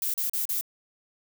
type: noise bursts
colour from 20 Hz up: violet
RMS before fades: -28 dBFS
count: 4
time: 0.02-0.611 s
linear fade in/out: 2 ms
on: 120 ms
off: 37 ms
effects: none